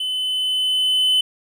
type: tone with level ramp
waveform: triangle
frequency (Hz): 3027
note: F#7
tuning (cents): +39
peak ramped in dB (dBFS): -20 to -12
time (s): 0-1.21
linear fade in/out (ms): 5
effects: none